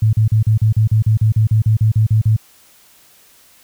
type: tone bursts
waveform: sine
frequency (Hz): 109.3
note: A2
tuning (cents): -11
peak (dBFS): -9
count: 16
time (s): 0.02-2.365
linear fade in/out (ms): 5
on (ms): 110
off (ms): 39
effects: white hiss -49 dBFS RMS until 3.63 s